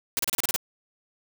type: noise bursts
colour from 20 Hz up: white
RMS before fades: -25 dBFS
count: 8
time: 0.17-0.562 s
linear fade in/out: 0 ms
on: 21 ms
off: 32 ms
effects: none

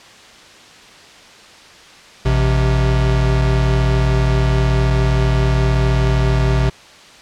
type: tone pair together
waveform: square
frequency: 56.13 / 129.4 Hz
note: A1 / C3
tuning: +35 / -19 cents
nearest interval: octave + major second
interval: 1446 cents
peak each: -16 dBFS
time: 2.25-6.7 s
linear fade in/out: 10 ms
effects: white hiss -41 dBFS RMS until 7.21 s + low-pass 5000 Hz 12 dB/octave

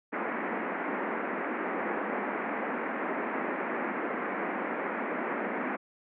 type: band-pass noise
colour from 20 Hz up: pink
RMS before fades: -33 dBFS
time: 0.12-5.77 s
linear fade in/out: 20 ms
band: 210 to 2200 Hz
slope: 48 dB/octave
effects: none

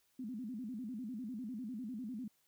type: tone with vibrato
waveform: sine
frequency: 233.1 Hz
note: A#3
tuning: in tune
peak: -40 dBFS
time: 0.19-2.28 s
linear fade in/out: 5 ms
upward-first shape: square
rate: 10 Hz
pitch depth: 170 cents each way
effects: white hiss -75 dBFS RMS until 2.47 s

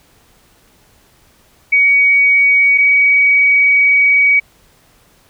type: tone pair in turn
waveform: sine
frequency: 2252 / 2262 Hz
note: C#7 / C#7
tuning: +27 / +34 cents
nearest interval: unison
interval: 7 cents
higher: second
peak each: -7 dBFS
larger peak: neither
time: 1.72-2.78 / 2.78-4.4 s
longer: second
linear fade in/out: 10 ms
effects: pink hiss -51 dBFS RMS until 5.29 s

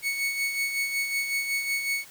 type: tone with tremolo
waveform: 40% pulse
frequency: 2217 Hz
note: C#7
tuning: in tune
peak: -23 dBFS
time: 0.02-2.05 s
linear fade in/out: 50 ms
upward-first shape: sine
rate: 5.4 Hz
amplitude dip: 50%
effects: white hiss -49 dBFS RMS until 2.1 s

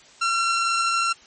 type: tone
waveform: sawtooth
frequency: 1361 Hz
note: F6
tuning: 45 cents flat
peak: -16 dBFS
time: 0.21-1.13 s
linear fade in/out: 10 ms
effects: white hiss -50 dBFS RMS until 1.26 s + MP3 32 kbps

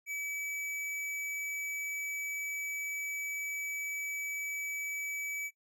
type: tone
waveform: square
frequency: 2291 Hz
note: D7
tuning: 44 cents flat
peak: -36 dBFS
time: 0.06-5.51 s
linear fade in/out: 50 ms
effects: noise-tail reverb RT60 0.1 s tail -18 dB re dry

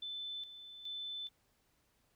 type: tone with tremolo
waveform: sine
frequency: 3520 Hz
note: A7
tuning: in tune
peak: -40 dBFS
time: 0.02-1.29 s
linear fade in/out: 5 ms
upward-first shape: square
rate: 1.2 Hz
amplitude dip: 65%
effects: pink hiss -75 dBFS RMS until 2.15 s

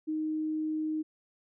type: tone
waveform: sine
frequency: 311.1 Hz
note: D#4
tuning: in tune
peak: -29 dBFS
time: 0.07-1.03 s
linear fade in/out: 20 ms
effects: none

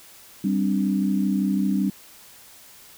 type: chord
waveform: sine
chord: G suspended fourth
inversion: none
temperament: just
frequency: 196 / 261.3 / 294 Hz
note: G3 / C4 / D4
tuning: 0 / -2 / +2 cents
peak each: -21 / -27 / -26 dBFS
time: 0.44-1.9 s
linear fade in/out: 5 ms
effects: white hiss -48 dBFS RMS until 2.97 s

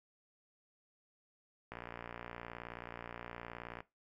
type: click train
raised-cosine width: 0.5 ms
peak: -29 dBFS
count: 124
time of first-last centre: 1.72-3.805 s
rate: 59 Hz
effects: noise-tail reverb RT60 0.2 s tail -17 dB re dry

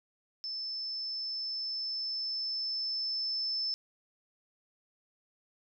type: tone with level ramp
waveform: sine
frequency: 5270 Hz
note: E8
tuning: 1 cent flat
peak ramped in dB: -35 to -30 dBFS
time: 0.44-3.74 s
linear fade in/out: 0 ms
effects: none

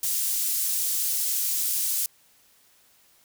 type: high-pass noise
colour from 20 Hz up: pink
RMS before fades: -26 dBFS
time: 0.03-2.06 s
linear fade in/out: 2 ms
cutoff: 8400 Hz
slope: 12 dB/octave
effects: white hiss -60 dBFS RMS until 3.24 s

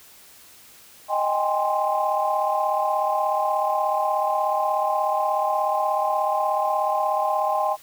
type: chord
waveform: sine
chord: Ab major seventh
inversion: second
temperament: equal with one note detuned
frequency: 622.3 / 784 / 820.6 / 1046.5 Hz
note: Eb5 / G5 / Ab5 / C6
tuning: 0 / 0 / -21 / 0 cents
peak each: -25 dBFS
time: 1.08-7.77 s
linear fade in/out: 50 ms
effects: tanh soft clip ceiling -9 dBFS + white hiss -49 dBFS RMS until 7.82 s

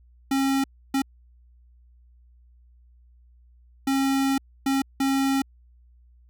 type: tone bursts at uneven times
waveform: square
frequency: 271.1 Hz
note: C#4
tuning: 38 cents flat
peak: -21 dBFS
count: 5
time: 0.31-0.64 / 0.94-1.02 / 3.87-4.38 / 4.66-4.82 / 5-5.42 s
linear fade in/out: 5 ms
effects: added 60 Hz sine -52 dBFS peak until 6.29 s

